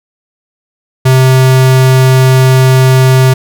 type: tone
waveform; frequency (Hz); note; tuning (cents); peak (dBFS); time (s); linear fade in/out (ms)
square; 130.4; C3; -5; -4; 1.05-3.34; 10
effects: none